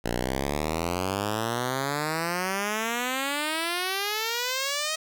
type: exponential sweep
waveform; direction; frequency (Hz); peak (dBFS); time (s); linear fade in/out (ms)
5% pulse; up; 57 to 637; -15; 0.04-4.96; 10
effects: none